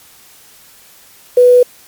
sine tone with quantisation, 493.9 Hz, B4, in tune, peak -3 dBFS, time 1.37-1.63 s, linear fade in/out 5 ms, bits 5, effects white hiss -43 dBFS RMS until 1.87 s + MP3 96 kbps

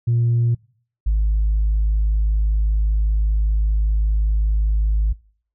sine tone pair in turn, 118 / 52.56 Hz, A#2 / G#1, +22 / +21 cents, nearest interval octave + major second, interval 1401 cents, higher first, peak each -13 dBFS, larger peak neither, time 0.07-0.55 / 1.06-5.13 s, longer second, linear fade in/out 10 ms, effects noise-tail reverb RT60 0.5 s tail -24 dB re dry + tanh soft clip ceiling -12 dBFS

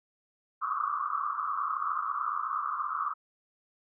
pink band-pass noise, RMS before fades -32 dBFS, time 0.61-3.14 s, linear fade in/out 20 ms, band 1100 to 1300 Hz, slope 96 dB/octave, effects none

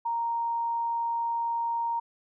sine tone, 931 Hz, A#5, 2 cents flat, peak -26 dBFS, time 0.05-2 s, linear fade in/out 10 ms, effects none

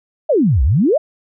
sine exponential two-way sweep, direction down then up, 680 to 58.27 to 680 Hz, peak -10 dBFS, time 0.29-0.98 s, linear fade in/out 10 ms, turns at 0.63 s, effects none

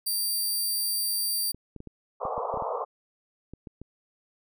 10% pulse tone, 4699 Hz, D8, in tune, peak -19 dBFS, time 0.06-1.52 s, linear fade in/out 10 ms
clicks, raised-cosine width 3 ms, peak -28 dBFS, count 12, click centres 1.546 / 1.763 / 1.804 / 1.873 / 2.253 / 2.379 / 2.541 / 2.573 / 2.623 / 3.536 / 3.672 / 3.816 s
pink band-pass noise, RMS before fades -31 dBFS, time 2.2-2.85 s, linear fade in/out 20 ms, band 440 to 1200 Hz, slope 96 dB/octave
effects none

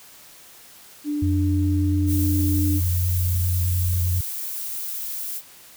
sine tone with pitch glide, 294.8 to 296.9 Hz, D4 to D4, +7 to +19 cents, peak -22 dBFS, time 1.04-2.81 s, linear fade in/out 50 ms, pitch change +12 cents, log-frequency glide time 1.29-1.97 s
sine tone, 89 Hz, F2, 33 cents sharp, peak -19 dBFS, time 1.22-4.21 s, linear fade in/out 5 ms
violet noise, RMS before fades -30 dBFS, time 2.06-5.42 s, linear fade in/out 50 ms
effects white hiss -47 dBFS RMS until 5.76 s

